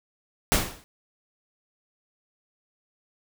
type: noise with exponential decay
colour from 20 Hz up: pink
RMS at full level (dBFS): -17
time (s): 0.52-0.84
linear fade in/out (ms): 0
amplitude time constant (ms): 69
effects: none